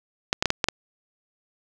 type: clicks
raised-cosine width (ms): 0.2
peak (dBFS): -3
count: 6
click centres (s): 0.329 / 0.425 / 0.457 / 0.504 / 0.642 / 0.686
effects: none